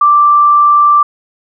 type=tone; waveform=sine; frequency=1174.7 Hz; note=D6; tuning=in tune; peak=-4 dBFS; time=0.01-1.03 s; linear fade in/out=5 ms; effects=none